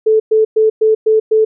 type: tone bursts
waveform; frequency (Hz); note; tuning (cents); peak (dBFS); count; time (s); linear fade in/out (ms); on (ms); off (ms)
sine; 437.1; A4; -11; -7; 6; 0.06-1.45; 10; 140; 110
effects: none